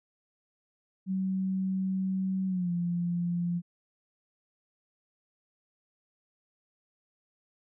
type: tone with pitch glide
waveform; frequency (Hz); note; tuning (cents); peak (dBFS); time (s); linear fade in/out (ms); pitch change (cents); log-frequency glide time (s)
sine; 189.4 to 173.68; F#3 to F3; +41 to -9; -27; 1.06-3.62; 50; -150; 2.47-2.71
effects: none